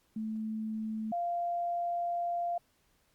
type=tone pair in turn; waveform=sine; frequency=218.6 / 694 Hz; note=A3 / F5; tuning=-11 / -11 cents; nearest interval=octave + minor sixth; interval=2000 cents; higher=second; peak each=-33 / -30 dBFS; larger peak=second; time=0.16-1.12 / 1.12-2.58 s; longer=second; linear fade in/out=5 ms; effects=pink hiss -71 dBFS RMS until 3.14 s + Opus 48 kbps